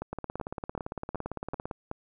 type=two click trains; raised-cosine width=1 ms; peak=-20 / -20 dBFS; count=29 / 6; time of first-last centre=0.13-1.712 / 0.02-1.914 s; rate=17.7 / 2.64 Hz; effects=none